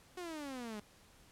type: exponential sweep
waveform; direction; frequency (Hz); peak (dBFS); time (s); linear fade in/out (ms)
sawtooth; down; 370 to 204.1; -38; 0.17-0.8; 5
effects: pink hiss -63 dBFS RMS until 1.31 s + low-pass 12000 Hz 12 dB/octave